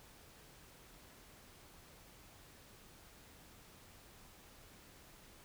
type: silence
effects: pink hiss -60 dBFS RMS until 5.44 s